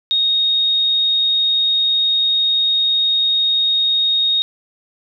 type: tone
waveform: sine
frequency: 3729 Hz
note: A#7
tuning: in tune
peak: -13 dBFS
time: 0.11-4.42 s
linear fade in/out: 0 ms
effects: none